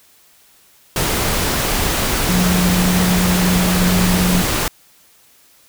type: tone in noise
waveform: sine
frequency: 180.6 Hz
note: F#3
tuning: 42 cents flat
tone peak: -14 dBFS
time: 2.29-4.42 s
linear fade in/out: 2 ms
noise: pink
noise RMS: -18 dBFS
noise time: 0.96-4.68 s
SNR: +1 dB
effects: white hiss -51 dBFS RMS until 5.68 s